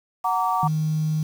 sine chord, Gb augmented, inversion none, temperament just, 740 / 925 / 1156.2 Hz, Gb5 / Bb5 / D6, 0 / -14 / -27 cents, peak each -24 dBFS, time 0.24-0.68 s, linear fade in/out 10 ms
sine tone, 155.56 Hz, D#3, in tune, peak -20 dBFS, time 0.63-1.23 s, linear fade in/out 2 ms
effects 7-bit

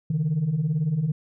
sine beating tone pair, 140 / 158 Hz, C#3 / D#3, +18 / +27 cents, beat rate 18 Hz, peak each -26 / -21 dBFS, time 0.1-1.12 s, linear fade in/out 5 ms, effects tanh soft clip ceiling -17 dBFS

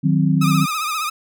sine chord, C diminished, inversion first, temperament equal with one note detuned, 155.56 / 184.46 / 261.6 Hz, Eb3 / Gb3 / C4, 0 / -5 / 0 cents, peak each -16 / -18 / -20 dBFS, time 0.03-0.66 s, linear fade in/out 20 ms
sawtooth tone with vibrato, 1244.5 Hz, D#6, in tune, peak -17 dBFS, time 0.41-1.1 s, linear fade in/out 10 ms, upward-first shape sine, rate 15 Hz, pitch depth 75 cents each way
effects none

